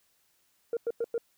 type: tone bursts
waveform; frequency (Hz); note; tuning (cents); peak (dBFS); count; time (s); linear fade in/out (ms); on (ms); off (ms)
sine; 466.2; A#4; 0; -25; 4; 0.73-1.18; 2; 39; 98
effects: tanh soft clip ceiling -24 dBFS + white hiss -70 dBFS RMS until 1.37 s